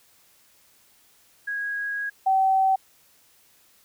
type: tone pair in turn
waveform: sine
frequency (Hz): 1649 / 766.8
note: G#6 / G5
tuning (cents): -13 / -38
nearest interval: octave + minor second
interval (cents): 1325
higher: first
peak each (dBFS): -26 / -17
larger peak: second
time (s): 1.47-2.1 / 2.26-2.76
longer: first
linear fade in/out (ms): 10
effects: white hiss -59 dBFS RMS until 3.84 s